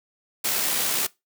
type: noise with amplitude modulation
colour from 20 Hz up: white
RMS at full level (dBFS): -23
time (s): 0.44-1.07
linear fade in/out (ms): 10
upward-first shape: sine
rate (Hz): 66.3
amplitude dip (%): 30
effects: noise-tail reverb RT60 0.2 s tail -21 dB re dry + high-pass 150 Hz 12 dB/octave

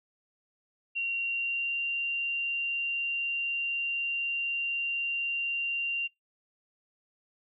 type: tone with pitch glide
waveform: sine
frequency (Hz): 2754 to 2772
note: F7 to F7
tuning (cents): -25 to -14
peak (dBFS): -28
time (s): 0.95-6.08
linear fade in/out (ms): 20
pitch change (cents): +11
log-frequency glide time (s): 1.17-1.77
effects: noise-tail reverb RT60 0.2 s tail -26 dB re dry

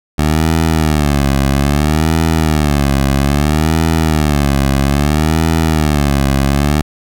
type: tone with vibrato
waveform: 15% pulse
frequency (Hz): 74.4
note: D2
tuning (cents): +23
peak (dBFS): -4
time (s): 0.18-6.82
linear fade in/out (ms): 10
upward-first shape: sine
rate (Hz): 0.61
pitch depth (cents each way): 150
effects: none

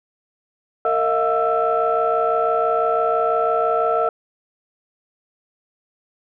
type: tone cluster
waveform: sine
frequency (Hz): 458.4 / 640 / 706 / 1329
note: A#4 / D#5 / F5 / E6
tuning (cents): -29 / +49 / +19 / +14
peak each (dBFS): -21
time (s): 0.85-4.09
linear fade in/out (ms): 2
effects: tanh soft clip ceiling -8 dBFS

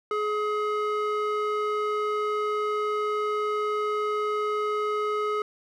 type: tone with band-pass filter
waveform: square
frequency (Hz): 421.8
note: G#4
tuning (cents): +27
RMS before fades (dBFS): -27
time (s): 0.11-5.42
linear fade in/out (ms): 2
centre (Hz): 940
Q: 2.7
effects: none

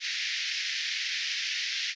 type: band-pass noise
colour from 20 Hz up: pink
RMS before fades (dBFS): -32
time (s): 0-1.95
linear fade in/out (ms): 50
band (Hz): 1800 to 5800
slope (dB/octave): 48
effects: resampled to 16000 Hz

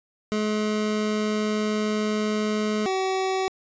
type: tone pair in turn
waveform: 25% pulse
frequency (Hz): 213 / 379.5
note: G#3 / F#4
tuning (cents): +44 / +44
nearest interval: minor seventh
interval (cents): 1000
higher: second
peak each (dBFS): -19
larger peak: neither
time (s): 0.32-2.86 / 2.86-3.48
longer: first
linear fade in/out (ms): 0
effects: resampled to 16000 Hz

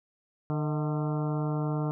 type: harmonic tone with a mistuned harmonic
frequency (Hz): 150.5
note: D3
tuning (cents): +43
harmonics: 1 / 2 / 3 / 4 / 5 / 6 / 7 / 8 / 9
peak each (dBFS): -28 / -34 / -38 / -40 / -42 / -44 / -45 / -46 / -47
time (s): 0.5-1.91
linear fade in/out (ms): 0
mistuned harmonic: 4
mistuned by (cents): +67
effects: none

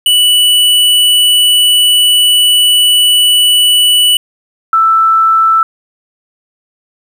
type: tone pair in turn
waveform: square / sine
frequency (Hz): 2960 / 1323.5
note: F#7 / E6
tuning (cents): 0 / +7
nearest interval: octave + major second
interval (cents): 1393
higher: first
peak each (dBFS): -6 / -5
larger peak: second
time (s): 0.06-4.17 / 4.73-5.63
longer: first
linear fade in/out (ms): 2
effects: 7-bit

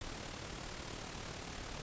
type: noise with amplitude modulation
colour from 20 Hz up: pink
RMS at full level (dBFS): -43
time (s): 0.01-1.82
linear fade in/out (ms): 2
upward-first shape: sine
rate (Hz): 37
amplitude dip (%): 45
effects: resampled to 16000 Hz

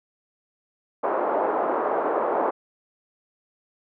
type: band-pass noise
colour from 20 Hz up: pink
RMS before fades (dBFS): -24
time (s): 1.03-2.51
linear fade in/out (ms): 10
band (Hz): 380 to 1100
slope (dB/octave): 24
effects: none

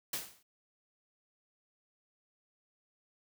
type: noise with exponential decay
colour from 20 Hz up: white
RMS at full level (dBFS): -33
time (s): 0.13-0.43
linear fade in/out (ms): 5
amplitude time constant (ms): 65
effects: none

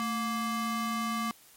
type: ring-modulated tone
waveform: square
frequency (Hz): 469.1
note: A#4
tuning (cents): +11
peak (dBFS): -27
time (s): 0-1.31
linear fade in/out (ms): 0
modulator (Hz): 692
effects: white hiss -57 dBFS RMS until 1.56 s + MP3 64 kbps

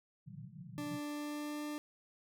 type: band-pass noise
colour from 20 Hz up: white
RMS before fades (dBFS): -49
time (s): 0.26-1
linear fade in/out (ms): 20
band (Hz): 110 to 190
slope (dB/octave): 96
type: tone with pitch glide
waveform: 40% pulse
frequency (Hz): 293.7 to 297.8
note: D4 to D4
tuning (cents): 0 to +24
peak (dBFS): -38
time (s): 0.78-1.78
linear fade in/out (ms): 0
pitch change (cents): +24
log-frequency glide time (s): 0.95-1.66
effects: none

